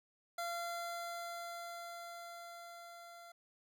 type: tone with level ramp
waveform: 25% pulse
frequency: 687 Hz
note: F5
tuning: 29 cents flat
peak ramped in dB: -34 to -49 dBFS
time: 0.38-3.32 s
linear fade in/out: 5 ms
effects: none